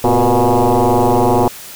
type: tone with frequency modulation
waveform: sine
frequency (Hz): 230.9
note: A#3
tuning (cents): -16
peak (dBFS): -8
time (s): 0.04-1.48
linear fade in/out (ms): 2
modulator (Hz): 121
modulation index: 6
effects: tanh soft clip ceiling -4 dBFS + white hiss -33 dBFS RMS until 1.75 s